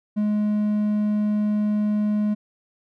triangle tone, 210 Hz, G#3, 19 cents sharp, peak -17 dBFS, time 0.16-2.35 s, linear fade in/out 20 ms, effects none

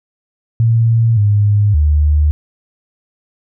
sine tone with pitch steps, 114.7 / 103.4 / 74.8 Hz, A#2 / G#2 / D2, -28 / -7 / +32 cents, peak -8 dBFS, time 0.6-2.31 s, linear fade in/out 0 ms, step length 570 ms, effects none

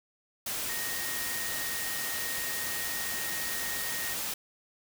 sine tone in noise, 1864.7 Hz, A#6, in tune, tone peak -38 dBFS, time 0.69-4.14 s, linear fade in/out 5 ms, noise white, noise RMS -34 dBFS, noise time 0.46-4.34 s, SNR -7 dB, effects none

